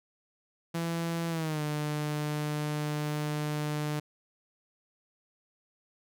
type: tone with pitch glide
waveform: sawtooth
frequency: 167.3 to 149.91 Hz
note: E3 to D3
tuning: +26 to +36 cents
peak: -26 dBFS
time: 0.74-4 s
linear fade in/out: 10 ms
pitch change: -190 cents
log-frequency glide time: 1.29-1.62 s
effects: none